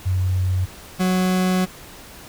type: tone pair in turn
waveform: sine / 40% pulse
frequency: 92.5 / 184.51 Hz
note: F#2 / F#3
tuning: 0 / -5 cents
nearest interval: octave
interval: 1195 cents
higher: second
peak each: -17 / -16 dBFS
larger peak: second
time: 0.05-0.66 / 0.99-1.66 s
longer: second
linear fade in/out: 20 ms
effects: pink hiss -41 dBFS RMS until 2.28 s